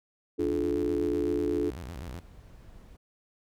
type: chord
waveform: sine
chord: D minor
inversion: none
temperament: equal with one note detuned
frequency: 293.7 / 349.2 / 429.5 Hz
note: D4 / F4 / A4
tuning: 0 / 0 / -42 cents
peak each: -30 dBFS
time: 0.38-1.71 s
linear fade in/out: 20 ms
type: tone with vibrato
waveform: sawtooth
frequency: 73.42 Hz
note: D2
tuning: in tune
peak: -34 dBFS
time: 0.39-2.2 s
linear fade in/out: 10 ms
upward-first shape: square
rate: 8 Hz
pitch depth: 290 cents each way
type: noise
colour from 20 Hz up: brown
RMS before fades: -50 dBFS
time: 1.84-2.97 s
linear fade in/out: 10 ms
effects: none